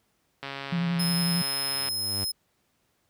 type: click train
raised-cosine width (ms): 0.3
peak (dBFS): -19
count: 202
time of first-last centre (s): 0.43-1.887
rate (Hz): 138
type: tone with vibrato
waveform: sine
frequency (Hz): 171.7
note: F3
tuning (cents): -29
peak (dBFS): -24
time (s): 0.72-1.42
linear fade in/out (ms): 5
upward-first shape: sine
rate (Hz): 11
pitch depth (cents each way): 33
type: tone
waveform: sawtooth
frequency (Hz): 5140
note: E8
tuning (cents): -45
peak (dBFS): -25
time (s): 0.99-2.32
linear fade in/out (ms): 10
type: tone with exponential growth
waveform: sawtooth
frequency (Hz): 98.2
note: G2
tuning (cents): +4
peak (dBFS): -26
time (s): 1.41-2.24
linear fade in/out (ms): 0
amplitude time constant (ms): 180
effects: pink hiss -71 dBFS RMS until 3.09 s + high-pass 60 Hz 12 dB/octave